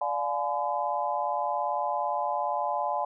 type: chord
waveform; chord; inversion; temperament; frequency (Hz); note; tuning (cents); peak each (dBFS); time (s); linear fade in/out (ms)
sine; D diminished seventh; none; just; 587.3 / 704.8 / 845.8 / 1014.9; D5 / F5 / Ab5 / Cb6; 0 / +16 / +31 / +47; -33 / -32 / -30 / -32; 0.01-3.05; 5
effects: none